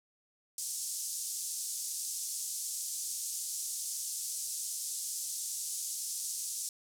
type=band-pass noise; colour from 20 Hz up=pink; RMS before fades=-38 dBFS; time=0.58-6.69 s; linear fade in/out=2 ms; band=5900 to 11000 Hz; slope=24 dB/octave; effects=none